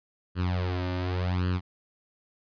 sawtooth tone with flanger, 90.5 Hz, F#2, 38 cents flat, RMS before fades -28 dBFS, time 0.35-1.61 s, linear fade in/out 50 ms, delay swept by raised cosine 0.67 to 3.37 ms, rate 0.89 Hz, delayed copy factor +0.85, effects resampled to 11025 Hz

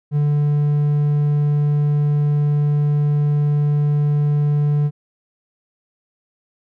triangle tone, 146.83 Hz, D3, in tune, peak -12 dBFS, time 0.11-4.91 s, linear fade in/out 50 ms, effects none

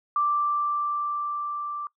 sine tone with level ramp, 1174.7 Hz, D6, in tune, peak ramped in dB -20 to -30 dBFS, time 0.16-1.87 s, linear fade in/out 2 ms, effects noise-tail reverb RT60 0.1 s tail -20 dB re dry

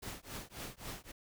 pink noise with tremolo, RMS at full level -42 dBFS, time 0.02-1.12 s, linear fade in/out 10 ms, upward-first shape triangle, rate 3.7 Hz, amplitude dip 100%, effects none

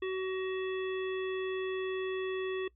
harmonic tone, 376.5 Hz, F#4, 30 cents sharp, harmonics 1 / 3 / 5 / 7 / 9, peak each -32 / -45 / -45 / -47 / -49 dBFS, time 0.02-2.68 s, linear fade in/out 5 ms, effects noise-tail reverb RT60 0.1 s tail -21 dB re dry + added 60 Hz sine -64 dBFS peak until 2.75 s

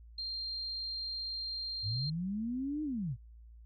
sine tone, 4186 Hz, C8, in tune, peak -36 dBFS, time 0.18-2.1 s, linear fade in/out 5 ms
sine linear two-way sweep, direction up then down, 92.5 to 311.1 to 103.5 Hz, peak -33 dBFS, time 1.82-3.17 s, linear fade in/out 50 ms, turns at 2.83 s
effects added 57 Hz sine -51 dBFS peak until 3.65 s

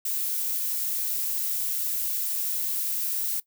violet noise, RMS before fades -28 dBFS, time 0.05-3.4 s, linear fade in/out 5 ms, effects noise-tail reverb RT60 0.1 s tail -19 dB re dry

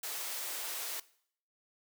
white high-pass noise, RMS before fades -39 dBFS, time 0.03-1 s, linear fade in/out 5 ms, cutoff 380 Hz, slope 24 dB/octave, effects noise-tail reverb RT60 0.6 s tail -19 dB re dry

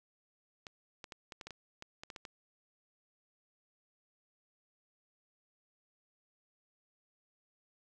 clicks, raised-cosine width 0.2 ms, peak -28 dBFS, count 12, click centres 0.668 / 1.042 / 1.122 / 1.322 / 1.412 / 1.47 / 1.507 / 1.824 / 2.035 / 2.102 / 2.162 / 2.252 s, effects none

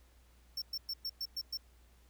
square tone bursts, 5420 Hz, E8, 47 cents sharp, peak -36 dBFS, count 7, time 0.57-1.573 s, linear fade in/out 5 ms, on 49 ms, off 110 ms, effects added 60 Hz sine -61 dBFS peak until 2.09 s + pink hiss -69 dBFS RMS until 2.09 s

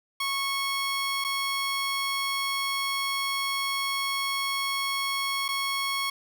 15% pulse tone with dropouts, 1100 Hz, C#6, 14 cents flat, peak -20 dBFS, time 0.2-6.1 s, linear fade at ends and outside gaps 5 ms, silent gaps 1.242-1.246 / 5.482-5.487 s, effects none

